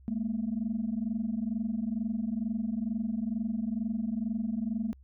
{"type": "tone pair together", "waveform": "sine", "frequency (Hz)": [210.9, 233.1], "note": ["G#3", "A#3"], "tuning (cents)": [27, 0], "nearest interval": "major second", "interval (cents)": 173, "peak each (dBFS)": [-31, -31], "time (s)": [0.08, 4.93], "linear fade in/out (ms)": 0, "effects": ["tanh soft clip ceiling -23 dBFS", "added 66 Hz sine -52 dBFS peak until 5.03 s"]}